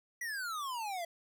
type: exponential sweep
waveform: square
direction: down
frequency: 1975.5 to 659.3 Hz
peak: -37 dBFS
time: 0.21-1.05 s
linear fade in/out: 5 ms
effects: none